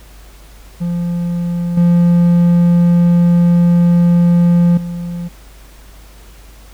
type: tone with level steps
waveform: triangle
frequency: 173.1 Hz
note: F3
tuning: 15 cents flat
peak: -13 / -5 / -18 dBFS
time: 0.8-5.29 s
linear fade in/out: 20 ms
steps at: 1.77 / 4.77 s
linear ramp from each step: 5 ms
effects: added 50 Hz sine -37 dBFS peak until 6.73 s + pink hiss -44 dBFS RMS until 6.73 s